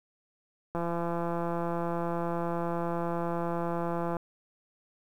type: click train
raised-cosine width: 1 ms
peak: -19 dBFS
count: 582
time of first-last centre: 0.75-4.168 s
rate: 170 Hz
effects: 9-bit